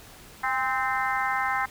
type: harmonic tone with a mistuned harmonic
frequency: 259.7 Hz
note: C4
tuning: 13 cents flat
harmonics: 3 / 4 / 5 / 6 / 7 / 8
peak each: -29 / -30 / -31 / -32 / -32 / -33 dBFS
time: 0.43-1.66 s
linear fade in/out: 10 ms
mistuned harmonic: 3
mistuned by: +43 cents
effects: pink hiss -48 dBFS RMS until 1.7 s